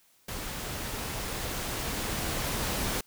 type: noise with level ramp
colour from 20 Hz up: pink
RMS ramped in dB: -37 to -30 dBFS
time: 0.28-3.01 s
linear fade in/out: 5 ms
effects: white hiss -64 dBFS RMS until 3.06 s